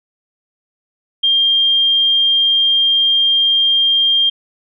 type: tone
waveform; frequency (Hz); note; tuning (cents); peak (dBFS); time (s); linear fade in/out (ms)
sine; 3201; G7; +36; -10; 1.23-4.3; 10
effects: none